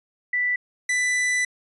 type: tone pair in turn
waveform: sine / 45% pulse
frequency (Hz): 1975.5 / 1988.1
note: B6 / B6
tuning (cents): 0 / +11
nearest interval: unison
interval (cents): 11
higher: second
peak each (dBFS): -20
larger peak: neither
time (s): 0.33-0.56 / 0.89-1.45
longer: second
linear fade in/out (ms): 5
effects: resampled to 24000 Hz